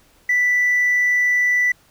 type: tone with hard clipping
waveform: triangle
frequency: 1975.5 Hz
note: B6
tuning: in tune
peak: -14 dBFS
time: 0.29-1.72 s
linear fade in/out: 5 ms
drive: 2 dB
effects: pink hiss -55 dBFS RMS until 1.9 s